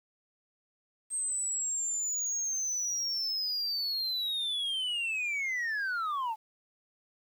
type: linear sweep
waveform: sine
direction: down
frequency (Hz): 8372 to 845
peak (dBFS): -27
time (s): 1.1-6.36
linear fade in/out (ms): 50
effects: tanh soft clip ceiling -29 dBFS + 10-bit